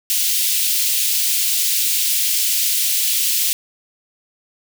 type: high-pass noise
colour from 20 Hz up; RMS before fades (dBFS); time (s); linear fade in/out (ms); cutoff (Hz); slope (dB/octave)
white; -18; 0.1-3.53; 0; 2600; 24
effects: none